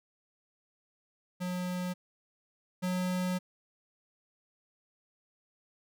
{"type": "tone pair in turn", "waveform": "square", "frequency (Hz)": [180.6, 182.28], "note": ["F#3", "F#3"], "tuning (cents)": [-42, -26], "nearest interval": "unison", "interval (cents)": 16, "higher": "second", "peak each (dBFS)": [-33, -30], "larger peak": "second", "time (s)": [[1.4, 1.94], [2.82, 3.39]], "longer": "second", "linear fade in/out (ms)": 20, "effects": []}